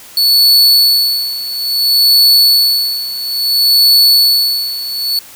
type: tone with tremolo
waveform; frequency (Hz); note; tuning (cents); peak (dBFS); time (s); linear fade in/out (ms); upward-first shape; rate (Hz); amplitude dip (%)
45% pulse; 4435; C#8; 0; -4; 0.17-5.19; 2; sine; 0.59; 80
effects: white hiss -36 dBFS RMS until 5.35 s